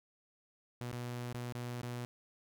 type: tone with dropouts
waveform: sawtooth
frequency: 121.6 Hz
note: B2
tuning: 26 cents flat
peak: -35 dBFS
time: 0.81-2.05 s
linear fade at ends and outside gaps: 0 ms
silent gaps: 0.914-0.929 / 1.329-1.345 / 1.524-1.55 / 1.816-1.832 s
effects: none